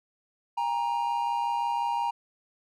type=tone pair together; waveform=triangle; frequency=810.4 / 936 Hz; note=G#5 / A#5; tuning=-43 / +7 cents; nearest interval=major second; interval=250 cents; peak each=-29 / -25 dBFS; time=0.57-2.11 s; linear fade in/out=10 ms; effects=none